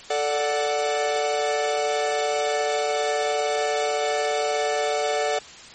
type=chord; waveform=45% pulse; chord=D major; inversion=second; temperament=equal; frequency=440 / 587.3 / 740 Hz; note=A4 / D5 / F#5; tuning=0 / 0 / 0 cents; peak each=-26 dBFS; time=0.1-5.39 s; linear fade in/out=5 ms; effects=white hiss -43 dBFS RMS until 5.74 s + MP3 32 kbps